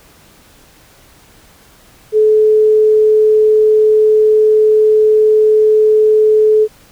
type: tone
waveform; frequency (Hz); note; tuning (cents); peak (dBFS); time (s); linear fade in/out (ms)
sine; 430.6; A4; -37; -6; 2.12-6.68; 50
effects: pink hiss -45 dBFS RMS until 6.91 s